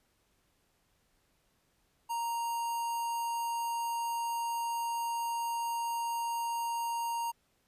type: tone with notch filter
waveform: square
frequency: 932.3 Hz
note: A#5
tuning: in tune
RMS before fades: -34 dBFS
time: 2.09-7.32 s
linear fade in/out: 20 ms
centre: 3700 Hz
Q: 1
effects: pink hiss -73 dBFS RMS until 7.67 s + resampled to 32000 Hz